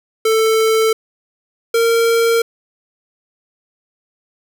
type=tone pair in turn; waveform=square; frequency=443 / 460.7 Hz; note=A4 / A#4; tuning=+12 / -20 cents; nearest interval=minor second; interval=68 cents; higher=second; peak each=-12 dBFS; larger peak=neither; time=0.25-0.93 / 1.74-2.42 s; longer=neither; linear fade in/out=5 ms; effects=none